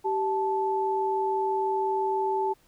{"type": "tone pair together", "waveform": "sine", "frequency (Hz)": [387.2, 874], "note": ["G4", "A5"], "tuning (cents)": [-21, -12], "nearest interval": "octave + major second", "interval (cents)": 1409, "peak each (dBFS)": [-27, -26], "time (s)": [0.04, 2.54], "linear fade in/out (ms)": 20, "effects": ["pink hiss -63 dBFS RMS until 2.67 s"]}